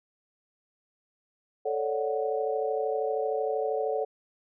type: chord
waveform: sine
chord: D major seventh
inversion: second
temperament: equal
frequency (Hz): 440 / 554.4 / 587.3 / 740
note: A4 / C#5 / D5 / F#5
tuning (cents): 0 / 0 / 0 / 0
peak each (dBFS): -29 / -32 / -35 / -33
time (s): 1.65-4.05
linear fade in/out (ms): 10
effects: none